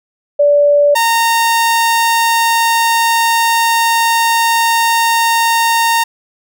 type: tone pair in turn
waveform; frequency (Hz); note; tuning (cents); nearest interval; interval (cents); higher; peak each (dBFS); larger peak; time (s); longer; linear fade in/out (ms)
sine / sawtooth; 580 / 920.7; D5 / A#5; -22 / -22; minor sixth; 800; second; -6; neither; 0.39-0.95 / 0.95-6.04; second; 10
effects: none